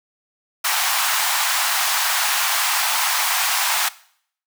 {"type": "high-pass noise", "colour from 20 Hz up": "pink", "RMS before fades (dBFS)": -20, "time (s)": [0.64, 3.89], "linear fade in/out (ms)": 10, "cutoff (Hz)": 760, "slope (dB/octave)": 48, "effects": ["noise-tail reverb RT60 0.6 s tail -19 dB re dry"]}